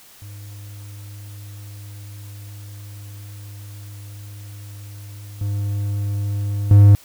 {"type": "tone with level steps", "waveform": "triangle", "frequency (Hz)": 101.7, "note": "G#2", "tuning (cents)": -36, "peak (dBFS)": [-32, -18, -4], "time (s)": [0.22, 6.95], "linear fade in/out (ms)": 0, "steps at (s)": [5.41, 6.71], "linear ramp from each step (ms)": 2, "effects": ["white hiss -47 dBFS RMS until 7.04 s"]}